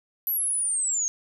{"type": "linear sweep", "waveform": "sine", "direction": "down", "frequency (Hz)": [12000, 6400], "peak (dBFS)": -23, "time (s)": [0.27, 1.08], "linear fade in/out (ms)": 0, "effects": []}